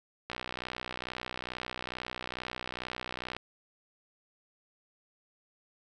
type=click train; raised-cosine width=0.3 ms; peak=-20 dBFS; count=192; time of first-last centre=0.3-3.366 s; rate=62.3 Hz; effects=none